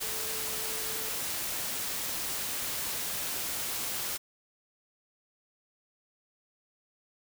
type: tone in noise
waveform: sine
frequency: 440 Hz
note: A4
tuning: in tune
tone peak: -45 dBFS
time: 0.02-1.11 s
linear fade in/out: 20 ms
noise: white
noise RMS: -34 dBFS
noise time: 0-4.18 s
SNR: -14 dB
effects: none